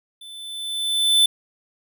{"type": "tone with level ramp", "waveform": "square", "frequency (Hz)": 3520, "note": "A7", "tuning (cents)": 0, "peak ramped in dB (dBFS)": [-39, -12], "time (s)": [0.21, 1.26], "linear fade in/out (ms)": 5, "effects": []}